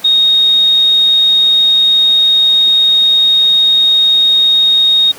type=tone; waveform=sine; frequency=3729 Hz; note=A#7; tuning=in tune; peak=-6 dBFS; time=0.04-5.12 s; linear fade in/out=10 ms; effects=pink hiss -33 dBFS RMS until 5.18 s + high-pass 200 Hz 12 dB/octave